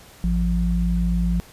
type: tone pair together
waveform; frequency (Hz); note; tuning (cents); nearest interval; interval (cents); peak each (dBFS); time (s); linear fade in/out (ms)
sine; 54.96 / 174.61; A1 / F3; -1 / 0; octave + minor sixth; 2001; -20 / -21; 0.24-1.4; 0
effects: pink hiss -47 dBFS RMS until 1.52 s + resampled to 32000 Hz